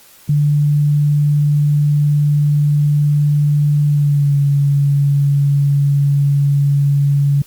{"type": "tone with pitch glide", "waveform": "sine", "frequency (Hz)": [146.83, 141.66], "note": ["D3", "C#3"], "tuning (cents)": [0, 38], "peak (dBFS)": -10, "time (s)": [0.29, 7.42], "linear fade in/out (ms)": 5, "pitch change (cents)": -62, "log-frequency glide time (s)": [3.87, 4.37], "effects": ["white hiss -45 dBFS RMS until 7.46 s", "Opus 48 kbps"]}